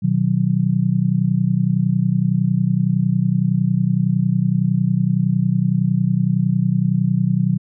sine chord, B major, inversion none, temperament just, 123.47 / 154.34 / 185.21 Hz, B2 / D#3 / F#3, 0 / -14 / +2 cents, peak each -20 / -19 / -18 dBFS, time 0.02-7.58 s, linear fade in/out 20 ms, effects none

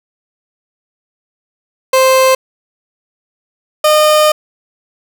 30% pulse tone pair in turn, 523.3 / 610.2 Hz, C5 / D#5, 0 / -34 cents, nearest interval minor third, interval 266 cents, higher second, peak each -4 dBFS, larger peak neither, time 1.93-2.35 / 3.84-4.32 s, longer second, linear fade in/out 5 ms, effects none

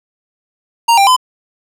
square tone with pitch steps, 931 / 792 / 1016 Hz, A#5 / G5 / B5, -2 / +18 / +49 cents, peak -7 dBFS, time 0.88-1.165 s, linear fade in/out 10 ms, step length 95 ms, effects low-pass 12000 Hz 12 dB/octave + 8-bit

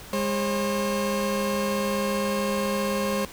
30% pulse tone pair together, 203.7 / 537 Hz, G#3 / C5, -33 / +45 cents, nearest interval octave + perfect fourth, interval 1678 cents, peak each -24 dBFS, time 0.13-3.25 s, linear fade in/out 2 ms, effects pink hiss -43 dBFS RMS until 3.32 s

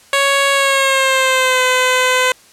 10% pulse tone with pitch glide, 555 to 508.9 Hz, C#5 to C5, +2 to -48 cents, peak -3 dBFS, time 0.13-2.32 s, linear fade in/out 2 ms, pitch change -150 cents, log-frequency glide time 0.52-1.62 s, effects white hiss -46 dBFS RMS until 2.52 s + low-pass 10000 Hz 12 dB/octave

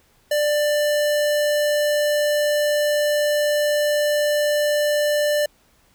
square tone, 592 Hz, D5, 14 cents sharp, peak -18 dBFS, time 0.31-5.46 s, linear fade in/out 5 ms, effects pink hiss -59 dBFS RMS until 5.94 s

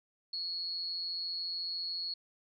sine tone with amplitude modulation, 4342 Hz, C#8, 37 cents flat, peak -32 dBFS, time 0.33-2.14 s, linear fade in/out 5 ms, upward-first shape sine, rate 174 Hz, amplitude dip 55%, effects none

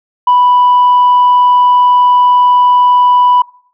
sine tone, 987.8 Hz, B5, in tune, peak -3 dBFS, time 0.27-3.42 s, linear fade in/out 5 ms, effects noise-tail reverb RT60 0.5 s tail -22 dB re dry + tanh soft clip ceiling -2 dBFS

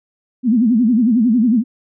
sine tone with vibrato, 233.1 Hz, A#3, in tune, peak -10 dBFS, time 0.43-1.64 s, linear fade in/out 50 ms, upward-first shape sine, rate 11 Hz, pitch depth 180 cents each way, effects none

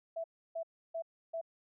sine tone bursts, 660 Hz, E5, 2 cents sharp, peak -35 dBFS, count 4, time 0.16-1.414 s, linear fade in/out 10 ms, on 81 ms, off 310 ms, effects none

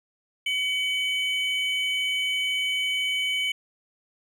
triangle tone pair together, 2264 / 3018 Hz, C#7 / F#7, +36 / +34 cents, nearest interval perfect fourth, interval 498 cents, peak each -25 dBFS, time 0.46-3.52 s, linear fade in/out 5 ms, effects none

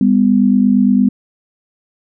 sine tone pair together, 201.2 / 249.9 Hz, G3 / B3, +45 / +21 cents, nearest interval major third, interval 376 cents, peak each -11 dBFS, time 0.01-1.09 s, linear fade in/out 2 ms, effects none

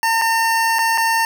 25% pulse tone with dropouts, 908 Hz, A#5, 46 cents flat, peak -11 dBFS, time 0.03-1.25 s, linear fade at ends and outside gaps 1 ms, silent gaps 0.215-0.219 / 0.786-0.79 / 0.976-0.98 s, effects none

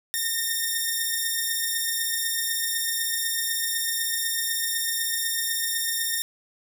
5% pulse beating tone pair, 1827 / 1835 Hz, A#6 / A#6, -35 / -28 cents, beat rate 8 Hz, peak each -15 / -20 dBFS, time 0.14-6.22 s, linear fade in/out 0 ms, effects none

